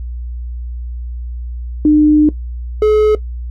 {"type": "tone pair in turn", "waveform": ["sine", "triangle"], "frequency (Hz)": [302, 427.1], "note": ["D4", "G#4"], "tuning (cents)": [48, 48], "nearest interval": "tritone", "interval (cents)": 600, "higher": "second", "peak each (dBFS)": -5, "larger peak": "neither", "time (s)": [[1.85, 2.29], [2.82, 3.15]], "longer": "first", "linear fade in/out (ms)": 2, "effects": ["noise-tail reverb RT60 0.1 s tail -17 dB re dry", "added 60 Hz sine -21 dBFS peak until 3.5 s"]}